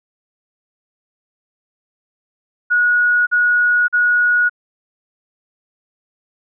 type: tone bursts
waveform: sine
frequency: 1455 Hz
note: F#6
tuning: 29 cents flat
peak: -11 dBFS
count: 3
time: 2.7-4.496 s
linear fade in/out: 20 ms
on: 570 ms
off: 43 ms
effects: none